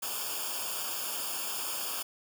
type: noise with comb filter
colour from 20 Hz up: white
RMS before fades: -35 dBFS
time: 0.02-2.03 s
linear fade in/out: 10 ms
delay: 0.5 ms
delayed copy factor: -0.95
effects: none